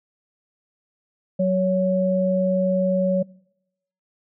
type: tone pair together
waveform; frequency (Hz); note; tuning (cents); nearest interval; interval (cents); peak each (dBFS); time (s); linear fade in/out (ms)
sine; 186.4 / 558.6; F#3 / C#5; +13 / +13; octave + perfect fifth; 1900; -20; 1.39-3.23; 10
effects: noise-tail reverb RT60 0.8 s tail -24 dB re dry